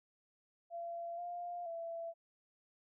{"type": "tone with pitch steps", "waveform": "sine", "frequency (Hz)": [682, 701, 669], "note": ["F5", "F5", "E5"], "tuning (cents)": [-41, 6, 25], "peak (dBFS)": -40, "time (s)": [0.7, 2.14], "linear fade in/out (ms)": 50, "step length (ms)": 480, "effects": []}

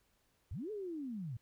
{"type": "linear two-way sweep", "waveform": "sine", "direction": "up then down", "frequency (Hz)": [56.9, 440, 105.6], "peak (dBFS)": -39, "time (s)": [0.51, 1.37], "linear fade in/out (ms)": 5, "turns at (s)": 0.71, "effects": ["pink hiss -75 dBFS RMS until 1.41 s"]}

